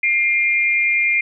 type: tone pair together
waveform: sine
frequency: 2110 / 2400 Hz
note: C7 / D7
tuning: +14 / +37 cents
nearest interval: major second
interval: 223 cents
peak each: -17 dBFS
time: 0.03-1.21 s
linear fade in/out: 5 ms
effects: none